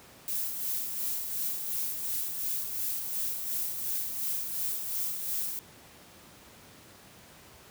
violet noise with tremolo, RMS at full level -31 dBFS, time 0.28-5.59 s, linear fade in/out 0 ms, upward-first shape sine, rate 2.8 Hz, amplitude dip 45%, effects pink hiss -53 dBFS RMS until 7.7 s + high-pass 80 Hz 12 dB/octave

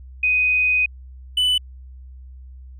sine / triangle tone pair in turn, 2499 / 2990 Hz, D#7 / F#7, +7 / +17 cents, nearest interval minor third, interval 310 cents, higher second, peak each -15 / -14 dBFS, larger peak second, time 0.23-0.86 / 1.37-1.58 s, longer first, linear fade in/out 5 ms, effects added 64 Hz sine -37 dBFS peak until 2.79 s

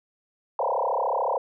sine tone with frequency modulation, 740 Hz, F#5, in tune, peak -22 dBFS, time 0.59-1.38 s, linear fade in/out 2 ms, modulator 33.8 Hz, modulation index 7.5, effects none

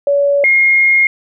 sine tone pair in turn, 567 / 2141 Hz, C#5 / C7, +39 / +39 cents, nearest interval octave + major seventh, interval 2300 cents, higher second, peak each -9 / -7 dBFS, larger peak second, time 0.07-0.44 / 0.44-1.07 s, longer second, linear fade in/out 2 ms, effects none

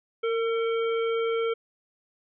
harmonic tone with a mistuned harmonic, 451.4 Hz, A4, 44 cents sharp, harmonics 1 / 3 / 5 / 7, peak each -24 / -34 / -38 / -41 dBFS, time 0.23-1.54 s, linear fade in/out 10 ms, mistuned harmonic 1, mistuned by +23 cents, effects none

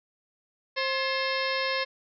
harmonic tone with a mistuned harmonic, 530 Hz, C5, 22 cents sharp, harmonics 1 / 2 / 3 / 4 / 5 / 6 / 7 / 8 / 9 / 10, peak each -31 / -33 / -34 / -33 / -36 / -40 / -38 / -37 / -43 / -38 dBFS, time 0.76-1.85 s, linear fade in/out 20 ms, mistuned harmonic 3, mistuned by +120 cents, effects none

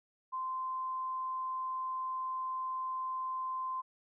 sine tone, 1038 Hz, C6, 14 cents flat, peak -34 dBFS, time 0.32-3.82 s, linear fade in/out 20 ms, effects none

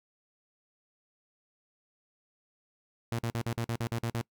sawtooth tone bursts, 116.54 Hz, A#2, in tune, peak -26 dBFS, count 10, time 3.12-4.212 s, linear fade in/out 0 ms, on 66 ms, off 48 ms, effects noise-tail reverb RT60 0.1 s tail -24 dB re dry

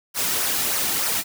white noise with flanger, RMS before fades -23 dBFS, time 0.14-1.24 s, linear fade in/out 50 ms, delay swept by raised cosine 0.25 to 1.95 ms, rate 3.3 Hz, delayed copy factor -0.5, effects none

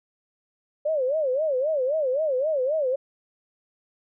sine tone with vibrato, 567 Hz, C#5, 39 cents sharp, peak -21 dBFS, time 0.85-2.96 s, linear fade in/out 10 ms, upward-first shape sine, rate 3.8 Hz, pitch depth 210 cents each way, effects none

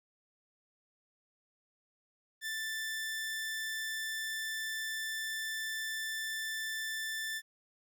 sawtooth tone, 1767 Hz, A6, 7 cents sharp, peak -32 dBFS, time 2.41-7.42 s, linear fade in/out 50 ms, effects 12-bit

